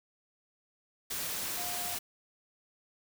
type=tone in noise; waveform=sine; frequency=710 Hz; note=F5; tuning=28 cents sharp; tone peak=-42 dBFS; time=1.57-1.95 s; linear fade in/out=10 ms; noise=white; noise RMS=-36 dBFS; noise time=1.1-1.99 s; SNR=-9 dB; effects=none